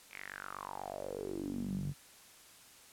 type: tone with band-pass filter sweep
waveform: sawtooth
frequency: 48.23 Hz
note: G1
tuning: 27 cents flat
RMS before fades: -41 dBFS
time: 0.1-1.94 s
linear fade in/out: 50 ms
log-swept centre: 2400 to 140 Hz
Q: 6.7
effects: white hiss -58 dBFS RMS until 2.92 s + low-pass 12000 Hz 12 dB/octave